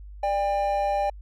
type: tone pair together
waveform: triangle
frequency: 593 / 800.9 Hz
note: D5 / G5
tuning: +17 / +37 cents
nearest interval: perfect fourth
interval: 520 cents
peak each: -24 / -22 dBFS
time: 0.23-1.1 s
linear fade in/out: 5 ms
effects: added 50 Hz sine -39 dBFS peak until 1.21 s